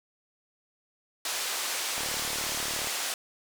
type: band-pass noise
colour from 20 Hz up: white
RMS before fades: -32 dBFS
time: 1.25-3.14 s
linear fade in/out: 2 ms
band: 480 to 8200 Hz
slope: 12 dB/octave
type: click train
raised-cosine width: 1 ms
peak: -25 dBFS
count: 34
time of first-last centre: 1.98-2.872 s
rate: 37 Hz
effects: none